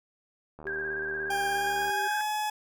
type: click train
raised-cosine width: 1 ms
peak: -31 dBFS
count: 101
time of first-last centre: 0.59-1.895 s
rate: 76.6 Hz
type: tone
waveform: sine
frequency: 392 Hz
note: G4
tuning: in tune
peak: -36 dBFS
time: 0.65-2.08 s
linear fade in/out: 10 ms
type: tone with vibrato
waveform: sine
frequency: 1600 Hz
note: G6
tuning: 35 cents sharp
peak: -31 dBFS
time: 0.67-2.21 s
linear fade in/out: 0 ms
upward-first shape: square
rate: 17 Hz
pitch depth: 38 cents each way
type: tone with pitch glide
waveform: 40% pulse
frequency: 801 to 848.6 Hz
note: G5 to G#5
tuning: +37 to +37 cents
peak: -27 dBFS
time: 1.3-2.5 s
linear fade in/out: 5 ms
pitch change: +100 cents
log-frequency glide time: 1.5-2.23 s
effects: none